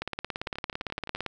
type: two click trains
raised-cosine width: 0.3 ms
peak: -15 / -24 dBFS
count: 23 / 9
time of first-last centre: 0.02-1.263 / 0.47-1.16 s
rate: 17.7 / 11.6 Hz
effects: none